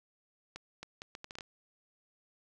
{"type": "accelerating click train", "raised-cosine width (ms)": 0.2, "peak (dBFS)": -26, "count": 9, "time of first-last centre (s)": [0.56, 1.408], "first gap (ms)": 270, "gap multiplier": 0.7, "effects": ["10-bit"]}